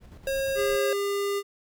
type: noise with tremolo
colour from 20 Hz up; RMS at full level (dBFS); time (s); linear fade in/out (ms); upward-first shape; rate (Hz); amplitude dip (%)
brown; -43; 0-0.81; 50; square; 8.6; 45
type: tone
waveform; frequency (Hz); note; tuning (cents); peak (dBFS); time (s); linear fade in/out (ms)
square; 541; C#5; -42; -26; 0.27-0.93; 2
type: tone with pitch glide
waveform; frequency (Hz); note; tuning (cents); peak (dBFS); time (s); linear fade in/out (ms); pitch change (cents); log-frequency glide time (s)
square; 404.8 to 402; G#4 to G4; -44 to +44; -26; 0.55-1.43; 50; -12; 0.72-0.96
effects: none